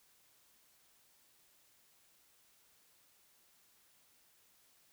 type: silence
effects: white hiss -69 dBFS RMS until 4.92 s